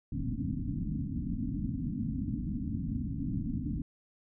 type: low-pass noise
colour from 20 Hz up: white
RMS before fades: -34 dBFS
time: 0.12-3.82 s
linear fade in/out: 2 ms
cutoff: 290 Hz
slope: 96 dB/octave
effects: none